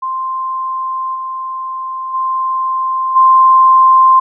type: tone with level steps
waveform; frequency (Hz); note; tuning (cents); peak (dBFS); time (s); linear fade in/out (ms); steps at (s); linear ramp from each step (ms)
sine; 1046.5; C6; 0; -16 / -19 / -13 / -4; 0.02-4.2; 10; 1.14 / 2.13 / 3.15; 20
effects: none